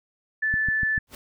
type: tone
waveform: sine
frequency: 1749 Hz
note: A6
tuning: 11 cents flat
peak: -21 dBFS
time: 0.42-0.99 s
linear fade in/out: 10 ms
type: click train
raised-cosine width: 5 ms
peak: -19 dBFS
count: 4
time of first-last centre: 0.54-0.979 s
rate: 6.83 Hz
type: noise with exponential growth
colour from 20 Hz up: pink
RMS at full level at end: -35 dBFS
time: 1.07-1.15 s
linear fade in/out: 2 ms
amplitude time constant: 17 ms
effects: none